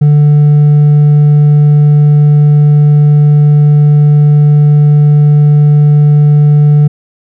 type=tone with hard clipping; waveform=sine; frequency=147.6 Hz; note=D3; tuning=9 cents sharp; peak=-3 dBFS; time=0.01-6.88 s; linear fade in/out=10 ms; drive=2 dB; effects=none